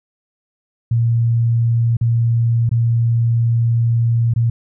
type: tone with dropouts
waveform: sine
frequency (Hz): 116.5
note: A#2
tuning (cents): -1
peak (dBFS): -12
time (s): 0.91-4.5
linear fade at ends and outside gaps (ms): 5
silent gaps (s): 1.969-2.011 / 2.693-2.713 / 4.338-4.36
effects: none